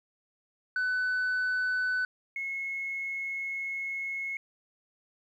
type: tone pair in turn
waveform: sine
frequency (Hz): 1500 / 2177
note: F#6 / C#7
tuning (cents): +23 / -32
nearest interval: tritone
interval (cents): 645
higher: second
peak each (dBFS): -24 / -31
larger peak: first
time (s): 0.76-2.05 / 2.36-4.37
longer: second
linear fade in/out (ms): 2
effects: tanh soft clip ceiling -25 dBFS + 11-bit